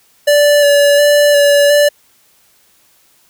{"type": "tone with vibrato", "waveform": "square", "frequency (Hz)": 579, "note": "D5", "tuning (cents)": -25, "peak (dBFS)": -7, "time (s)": [0.27, 1.89], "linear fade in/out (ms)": 10, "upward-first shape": "square", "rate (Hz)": 1.4, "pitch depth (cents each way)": 15, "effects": ["white hiss -52 dBFS RMS until 3.29 s"]}